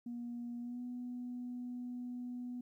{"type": "tone with pitch glide", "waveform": "sine", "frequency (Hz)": [239.2, 246.1], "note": ["A#3", "B3"], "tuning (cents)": [45, -6], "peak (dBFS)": -39, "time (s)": [0.06, 2.61], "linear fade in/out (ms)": 5, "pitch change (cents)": 49, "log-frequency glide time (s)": [0.6, 0.81], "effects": ["tanh soft clip ceiling -36 dBFS", "13-bit"]}